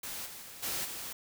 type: noise with level steps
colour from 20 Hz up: white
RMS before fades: -40 / -46 / -48 / -35 / -41 dBFS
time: 0.03-1.13 s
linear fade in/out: 5 ms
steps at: 0.25 / 0.41 / 0.62 / 0.84 s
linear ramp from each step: 20 ms
effects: none